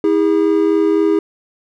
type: tone pair together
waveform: triangle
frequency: 322.7 / 406.6 Hz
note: E4 / G#4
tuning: -37 / -37 cents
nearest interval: major third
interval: 400 cents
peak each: -12 dBFS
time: 0.04-1.19 s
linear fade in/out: 2 ms
effects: none